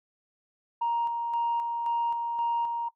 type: tone with tremolo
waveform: sine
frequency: 937 Hz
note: A#5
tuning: 9 cents sharp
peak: -23 dBFS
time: 0.81-2.89 s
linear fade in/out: 10 ms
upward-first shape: square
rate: 1.9 Hz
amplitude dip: 40%
effects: noise-tail reverb RT60 0.1 s tail -18 dB re dry + tanh soft clip ceiling -21 dBFS